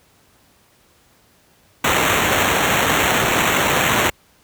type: noise with sample-and-hold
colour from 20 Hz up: white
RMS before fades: -17 dBFS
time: 1.84-4.1 s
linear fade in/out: 5 ms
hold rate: 4900 Hz
effects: pink hiss -55 dBFS RMS until 4.43 s + high-pass 60 Hz 12 dB/octave